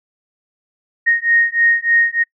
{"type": "beating tone pair", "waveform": "sine", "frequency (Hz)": [1860, 1863.3], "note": ["A#6", "A#6"], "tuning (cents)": [-4, -1], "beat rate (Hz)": 3.3, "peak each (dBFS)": -15, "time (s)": [1.06, 2.24], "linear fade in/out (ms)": 20, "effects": ["noise-tail reverb RT60 0.1 s tail -24 dB re dry"]}